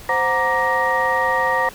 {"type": "tone cluster", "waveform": "sine", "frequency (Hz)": [522, 736, 933, 1173, 1879], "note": ["C5", "F#5", "A#5", "D6", "A#6"], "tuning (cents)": [-4, -9, 1, -2, 13], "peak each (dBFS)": [-22, -25, -20, -24, -20], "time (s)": [0.09, 1.69], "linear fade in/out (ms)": 2, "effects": ["tanh soft clip ceiling -8 dBFS", "pink hiss -40 dBFS RMS until 1.74 s"]}